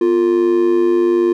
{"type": "tone with amplitude modulation", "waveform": "triangle", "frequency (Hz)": 350, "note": "F4", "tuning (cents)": 4, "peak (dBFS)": -6, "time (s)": [0.01, 1.33], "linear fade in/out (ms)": 5, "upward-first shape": "sine", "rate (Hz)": 101, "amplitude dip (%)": 65, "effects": []}